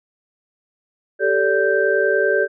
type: tone cluster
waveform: sine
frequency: 389.9 / 440.1 / 577 / 1565 Hz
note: G4 / A4 / D5 / G6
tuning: -9 / 0 / -31 / -3 cents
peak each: -20 dBFS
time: 1.19-2.48 s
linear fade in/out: 50 ms
effects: none